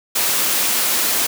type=high-pass noise; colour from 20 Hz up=white; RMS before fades=-18 dBFS; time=0.15-1.27 s; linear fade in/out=10 ms; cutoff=190 Hz; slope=12 dB/octave; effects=none